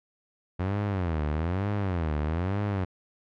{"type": "tone with vibrato", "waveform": "sawtooth", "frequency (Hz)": 87.8, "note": "F2", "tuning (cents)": 10, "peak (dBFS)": -22, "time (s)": [0.59, 2.85], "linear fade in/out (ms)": 10, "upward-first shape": "sine", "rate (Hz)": 1.1, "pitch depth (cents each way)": 280, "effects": ["low-pass 2000 Hz 12 dB/octave"]}